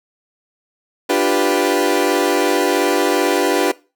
30% pulse chord, G dominant seventh, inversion second, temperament equal, 293.7 / 349.2 / 392 / 493.9 Hz, D4 / F4 / G4 / B4, 0 / 0 / 0 / 0 cents, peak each -17 dBFS, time 1.09-3.72 s, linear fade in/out 10 ms, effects noise-tail reverb RT60 0.3 s tail -20 dB re dry

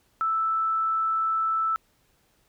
sine tone, 1318.5 Hz, E6, in tune, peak -22 dBFS, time 0.21-1.76 s, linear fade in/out 0 ms, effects pink hiss -66 dBFS RMS until 2.48 s

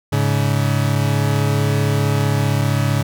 40% pulse tone pair together, 105.78 / 141.2 Hz, G#2 / C#3, +32 / +32 cents, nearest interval perfect fourth, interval 500 cents, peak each -17 / -17 dBFS, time 0.12-3.03 s, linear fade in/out 10 ms, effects none

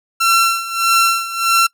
sawtooth tone with tremolo, 1354 Hz, E6, 46 cents sharp, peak -6 dBFS, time 0.2-1.67 s, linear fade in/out 10 ms, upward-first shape sine, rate 1.6 Hz, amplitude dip 80%, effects noise-tail reverb RT60 0.1 s tail -22 dB re dry

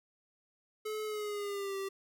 square tone with pitch glide, 430 to 389.8 Hz, A4 to G4, -40 to -10 cents, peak -36 dBFS, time 0.85-1.89 s, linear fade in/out 10 ms, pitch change -170 cents, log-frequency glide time 1.05-1.77 s, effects none

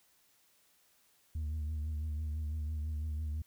sine tone with vibrato, 76.7 Hz, D#2, 24 cents flat, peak -31 dBFS, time 1.35-3.42 s, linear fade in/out 5 ms, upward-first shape triangle, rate 6 Hz, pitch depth 59 cents each way, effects tanh soft clip ceiling -33 dBFS + white hiss -69 dBFS RMS until 3.46 s

